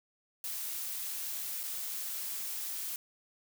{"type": "noise with dropouts", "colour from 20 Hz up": "blue", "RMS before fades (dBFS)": -38, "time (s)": [0.44, 2.96], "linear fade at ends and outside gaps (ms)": 1, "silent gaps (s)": [1.632, 1.636], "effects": []}